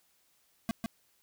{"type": "tone with echo", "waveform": "square", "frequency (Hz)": 226.8, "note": "A#3", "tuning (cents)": -47, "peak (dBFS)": -29, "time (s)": [0.69, 0.71], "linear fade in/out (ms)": 0, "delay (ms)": 150, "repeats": 1, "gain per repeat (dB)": -3, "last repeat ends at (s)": 0.86, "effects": ["white hiss -70 dBFS RMS until 1.22 s"]}